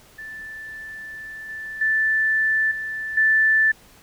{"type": "tone with level steps", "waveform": "sine", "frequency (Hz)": 1760, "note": "A6", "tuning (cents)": 0, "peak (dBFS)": [-33, -30, -17, -26, -14], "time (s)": [0.18, 3.72], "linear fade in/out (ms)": 10, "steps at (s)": [1.49, 1.81, 2.71, 3.17], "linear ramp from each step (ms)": 5, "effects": ["pink hiss -51 dBFS RMS until 4.02 s"]}